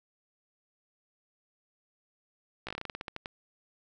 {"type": "slowing click train", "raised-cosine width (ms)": 0.3, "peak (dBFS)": -21, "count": 14, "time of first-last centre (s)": [2.67, 3.259], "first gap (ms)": 16, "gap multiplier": 1.16, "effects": []}